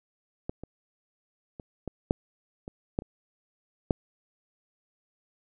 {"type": "clicks", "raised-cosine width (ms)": 2, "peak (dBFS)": [-18, -26, -27, -20, -9, -25, -13, -28, -9], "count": 9, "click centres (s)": [0.495, 0.636, 1.598, 1.877, 2.109, 2.679, 2.989, 3.021, 3.908], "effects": []}